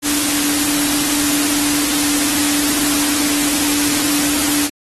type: tone in noise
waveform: sine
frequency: 291.3 Hz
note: D4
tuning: 14 cents flat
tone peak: -20 dBFS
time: 0.02-4.7 s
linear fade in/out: 50 ms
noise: white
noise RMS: -18 dBFS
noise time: 0.02-4.7 s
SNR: -5 dB
effects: AAC 32 kbps